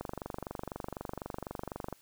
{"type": "click train", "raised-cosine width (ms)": 1, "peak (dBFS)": -23, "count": 47, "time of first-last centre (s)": [0.01, 1.927], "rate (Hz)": 24, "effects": ["white hiss -63 dBFS RMS until 2.01 s"]}